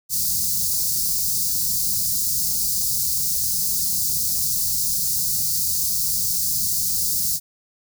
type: band-stop noise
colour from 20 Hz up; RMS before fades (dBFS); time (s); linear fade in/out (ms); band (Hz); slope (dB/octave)
white; -22; 0.09-7.4; 50; 200 to 4500; 48
effects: none